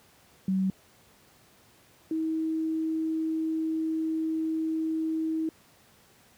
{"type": "tone pair in turn", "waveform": "sine", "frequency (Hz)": [190, 319.5], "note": ["F#3", "D#4"], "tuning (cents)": [46, 46], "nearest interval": "major sixth", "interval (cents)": 900, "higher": "second", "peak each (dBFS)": [-23, -26], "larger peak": "first", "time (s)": [[0.48, 0.7], [2.11, 5.49]], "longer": "second", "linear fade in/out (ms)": 2, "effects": ["pink hiss -59 dBFS RMS until 6.37 s", "high-pass 80 Hz 12 dB/octave"]}